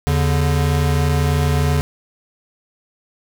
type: tone pair together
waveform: square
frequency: 80.8 / 143.97 Hz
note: E2 / D3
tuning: -34 / -34 cents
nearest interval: minor seventh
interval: 1000 cents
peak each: -18 dBFS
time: 0.07-1.81 s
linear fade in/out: 0 ms
effects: none